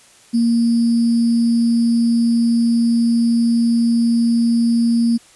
sine tone with sample-and-hold, 233.1 Hz, A#3, in tune, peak -12 dBFS, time 0.33-5.18 s, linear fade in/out 20 ms, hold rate 4900 Hz, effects white hiss -48 dBFS RMS until 5.35 s + resampled to 24000 Hz

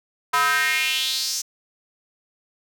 square tone with high-pass filter sweep, 142.5 Hz, C#3, 48 cents sharp, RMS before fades -22 dBFS, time 0.33-1.42 s, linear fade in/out 10 ms, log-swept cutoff 1100 to 6200 Hz, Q 3.7, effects none

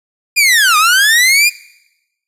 sawtooth linear two-way sweep, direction down then up, 2468 to 1197 to 2468 Hz, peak -4 dBFS, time 0.36-1.5 s, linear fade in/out 20 ms, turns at 0.77 s, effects noise-tail reverb RT60 0.9 s tail -21 dB re dry + resampled to 32000 Hz

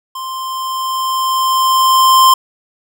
square tone with level ramp, 1046.5 Hz, C6, in tune, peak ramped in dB -23 to -5 dBFS, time 0.15-2.34 s, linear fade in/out 5 ms, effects none

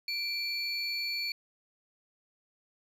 triangle tone pair together, 2349 / 4434 Hz, D7 / C#8, 0 / 0 cents, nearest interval major seventh, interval 1100 cents, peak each -34 / -32 dBFS, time 0.08-1.32 s, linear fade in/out 2 ms, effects none

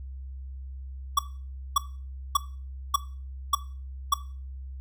square tone bursts, 1133 Hz, C#6, 37 cents sharp, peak -18 dBFS, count 6, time 1.17-4.14 s, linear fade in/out 5 ms, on 20 ms, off 570 ms, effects noise-tail reverb RT60 0.4 s tail -17 dB re dry + added 66 Hz sine -36 dBFS peak until 4.8 s

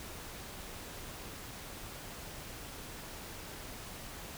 silence, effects pink hiss -46 dBFS RMS until 4.37 s

